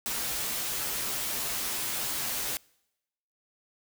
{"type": "noise with comb filter", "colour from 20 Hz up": "white", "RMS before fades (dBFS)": -32, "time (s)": [0.06, 2.57], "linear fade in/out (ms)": 0, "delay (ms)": 11, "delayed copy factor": -0.6, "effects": ["noise-tail reverb RT60 0.9 s tail -26 dB re dry"]}